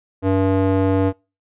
square tone with band-pass filter, 95.8 Hz, G2, 39 cents flat, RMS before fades -17 dBFS, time 0.22-1.13 s, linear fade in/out 50 ms, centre 400 Hz, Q 1.1, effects noise-tail reverb RT60 0.3 s tail -26 dB re dry + resampled to 8000 Hz

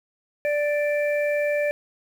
harmonic tone, 587.3 Hz, D5, in tune, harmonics 1 / 3 / 4, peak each -21 / -31 / -31 dBFS, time 0.45-1.71 s, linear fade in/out 0 ms, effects 8-bit

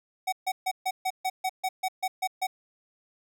square tone bursts, 752 Hz, F#5, 28 cents sharp, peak -26 dBFS, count 12, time 0.27-2.47 s, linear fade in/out 10 ms, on 55 ms, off 140 ms, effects none

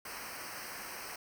pink noise with comb filter, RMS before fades -44 dBFS, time 0.05-1.16 s, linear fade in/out 5 ms, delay 0.28 ms, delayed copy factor -0.9, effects none

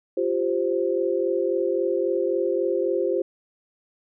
sine chord, F suspended second, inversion none, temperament just, 349.2 / 392.9 / 523.8 Hz, F4 / G4 / C5, 0 / +4 / +2 cents, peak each -25 dBFS, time 0.17-3.22 s, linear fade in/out 5 ms, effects none

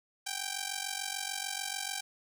5% pulse ring-modulated tone, 784 Hz, G5, in tune, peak -20 dBFS, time 0.26-2.01 s, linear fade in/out 10 ms, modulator 23.4 Hz, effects none

